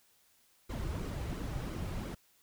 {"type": "noise with flanger", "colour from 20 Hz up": "brown", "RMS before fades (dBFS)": -38, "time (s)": [0.69, 2.15], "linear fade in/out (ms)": 10, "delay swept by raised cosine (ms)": [1.1, 4.5], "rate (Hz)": 2.9, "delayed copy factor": -0.55, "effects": ["white hiss -68 dBFS RMS until 2.42 s"]}